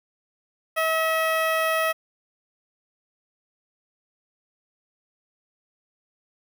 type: tone with notch filter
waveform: 15% pulse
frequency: 643 Hz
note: E5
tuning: 43 cents flat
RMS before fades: -23 dBFS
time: 0.76-1.93 s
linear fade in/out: 20 ms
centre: 6900 Hz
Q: 0.97
effects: 9-bit